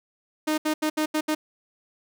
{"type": "tone bursts at uneven times", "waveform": "sawtooth", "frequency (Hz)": 308.1, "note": "D#4", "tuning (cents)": -17, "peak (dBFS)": -18, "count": 6, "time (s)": [[0.47, 0.58], [0.65, 0.74], [0.82, 0.9], [0.97, 1.06], [1.14, 1.21], [1.28, 1.35]], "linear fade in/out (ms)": 10, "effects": []}